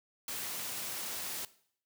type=noise; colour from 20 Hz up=white; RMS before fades=-39 dBFS; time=0.28-1.45 s; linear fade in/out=2 ms; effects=noise-tail reverb RT60 0.6 s tail -18 dB re dry + high-pass 100 Hz 12 dB/octave